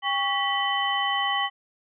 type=tone cluster; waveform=sine; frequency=802 / 1119 / 1955 / 3042 Hz; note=G5 / C#6 / B6 / F#7; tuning=+39 / +16 / -18 / +47 cents; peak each=-28 dBFS; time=0.02-1.5 s; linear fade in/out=50 ms; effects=none